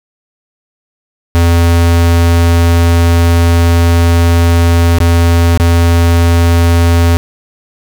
square tone with dropouts, 84.9 Hz, F2, 48 cents flat, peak -6 dBFS, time 1.35-7.17 s, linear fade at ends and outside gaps 0 ms, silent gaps 4.985-5.003 / 5.575-5.599 s, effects none

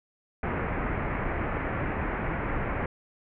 pink low-pass noise, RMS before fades -30 dBFS, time 0.43-2.86 s, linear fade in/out 2 ms, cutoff 2300 Hz, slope 48 dB/octave, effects none

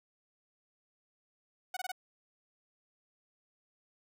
sawtooth tone bursts, 741 Hz, F#5, 2 cents sharp, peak -32 dBFS, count 4, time 1.74-1.918 s, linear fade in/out 5 ms, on 28 ms, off 22 ms, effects none

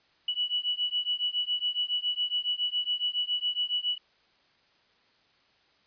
sine beating tone pair, 2944 / 2951.2 Hz, F#7 / F#7, -9 / -5 cents, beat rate 7.2 Hz, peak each -30 dBFS, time 0.28-3.98 s, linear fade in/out 5 ms, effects white hiss -65 dBFS RMS until 5.86 s + resampled to 11025 Hz

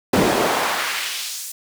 brown noise with high-pass filter sweep, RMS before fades -21 dBFS, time 0.13-1.52 s, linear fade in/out 5 ms, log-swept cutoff 220 to 8300 Hz, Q 1.1, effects none

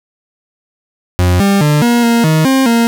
40% pulse tone with pitch steps, 89.5 / 198.6 / 148.9 / 238.1 / 233.5 / 157.3 / 266 / 232.4 Hz, F2 / G3 / D3 / A#3 / A#3 / D#3 / C4 / A#3, +43 / +23 / +24 / +37 / +3 / +19 / +29 / -5 cents, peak -7 dBFS, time 1.19-2.87 s, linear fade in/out 0 ms, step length 210 ms, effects none

